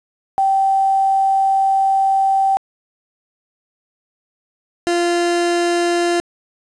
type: tone pair in turn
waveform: sine / 30% pulse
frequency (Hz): 777 / 346.1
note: G5 / F4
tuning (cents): -16 / -16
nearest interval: octave + major second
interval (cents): 1400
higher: first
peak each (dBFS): -12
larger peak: neither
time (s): 0.38-2.57 / 4.87-6.2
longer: first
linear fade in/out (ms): 0
effects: resampled to 22050 Hz + 7-bit